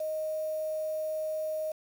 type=tone with quantisation; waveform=sine; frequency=623 Hz; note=D#5; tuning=2 cents sharp; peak=-30 dBFS; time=0-1.72 s; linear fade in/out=5 ms; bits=8; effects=none